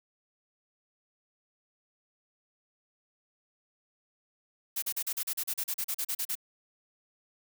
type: noise bursts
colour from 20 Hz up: blue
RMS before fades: -32 dBFS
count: 16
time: 4.76-6.354 s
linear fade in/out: 10 ms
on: 64 ms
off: 38 ms
effects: none